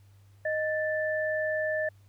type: tone pair together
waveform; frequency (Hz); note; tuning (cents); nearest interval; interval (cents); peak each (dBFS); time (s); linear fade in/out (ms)
sine; 621.5 / 1762; D#5 / A6; -2 / +2; octave + tritone; 1804; -28 / -31; 0.45-1.89; 5
effects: added 99 Hz sine -54 dBFS peak until 2.08 s + pink hiss -68 dBFS RMS until 2.08 s